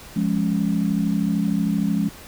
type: chord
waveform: sine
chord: Db major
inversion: first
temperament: equal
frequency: 174.61 / 207.7 / 277.2 Hz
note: F3 / Ab3 / Db4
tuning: 0 / 0 / 0 cents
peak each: -23 / -21 / -26 dBFS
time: 0.16-2.09 s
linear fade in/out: 5 ms
effects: pink hiss -42 dBFS RMS until 2.27 s